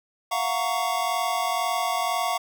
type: tone cluster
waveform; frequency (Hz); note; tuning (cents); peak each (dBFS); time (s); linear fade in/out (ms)
square; 686 / 728 / 925 / 1120; F5 / F#5 / A#5 / C#6; -31 / -28 / -14 / +18; -30 / -29 / -32 / -29; 0.31-2.38; 10
effects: none